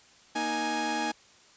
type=tone cluster; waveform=sawtooth; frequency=235.3 / 311 / 832 Hz; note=A#3 / D#4 / G#5; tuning=+16 / -1 / +3 cents; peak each=-32 / -30 / -26 dBFS; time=0.35-1.12 s; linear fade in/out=10 ms; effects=white hiss -57 dBFS RMS until 1.56 s + resampled to 16000 Hz